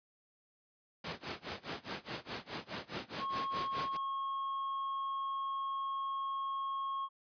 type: noise with tremolo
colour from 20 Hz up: pink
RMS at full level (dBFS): -38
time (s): 1.04-3.97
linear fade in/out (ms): 5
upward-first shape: sine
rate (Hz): 4.8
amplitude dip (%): 95
type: tone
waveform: triangle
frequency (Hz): 1088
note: C#6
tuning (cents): -33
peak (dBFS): -33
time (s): 3.18-7.09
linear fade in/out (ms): 50
effects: high-pass 150 Hz 12 dB/octave + resampled to 11025 Hz